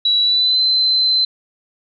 sine tone with pitch glide, 3916 to 4068 Hz, B7 to C8, -15 to -50 cents, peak -12 dBFS, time 0.05-1.25 s, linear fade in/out 5 ms, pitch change +65 cents, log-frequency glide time 0.21-0.62 s, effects none

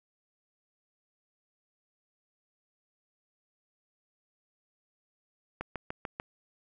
click train, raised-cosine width 0.5 ms, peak -20 dBFS, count 5, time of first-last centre 5.61-6.199 s, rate 6.79 Hz, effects none

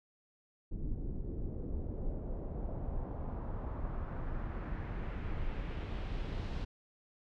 brown noise with low-pass filter sweep, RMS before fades -38 dBFS, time 0.71-6.65 s, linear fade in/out 10 ms, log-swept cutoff 280 to 4300 Hz, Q 1.4, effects none

